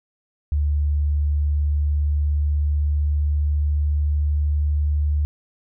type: tone with pitch glide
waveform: sine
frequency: 73.42 to 74.02 Hz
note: D2 to D2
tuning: 0 to +14 cents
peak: -17 dBFS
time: 0.52-5.25 s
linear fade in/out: 0 ms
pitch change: +14 cents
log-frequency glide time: 0.98-4.79 s
effects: none